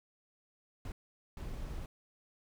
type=noise bursts at uneven times; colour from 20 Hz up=brown; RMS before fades=-41 dBFS; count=2; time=0.85-0.92 / 1.37-1.86 s; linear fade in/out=2 ms; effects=none